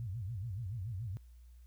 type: tone with vibrato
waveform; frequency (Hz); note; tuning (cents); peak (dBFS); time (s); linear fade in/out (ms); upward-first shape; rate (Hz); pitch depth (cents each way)
sine; 105; G#2; +19; -37; 0-1.17; 0; sine; 7; 280
effects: added 60 Hz sine -53 dBFS peak until 1.66 s + white hiss -75 dBFS RMS until 1.66 s